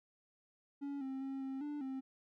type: tone with pitch steps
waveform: triangle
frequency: 281.9 / 266 / 269.7 / 267.1 / 294 / 265.1 Hz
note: C#4 / C4 / C#4 / C4 / D4 / C4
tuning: +29 / +29 / -47 / +36 / +2 / +23 cents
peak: -37 dBFS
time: 0.81-2.01 s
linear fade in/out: 20 ms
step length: 200 ms
effects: none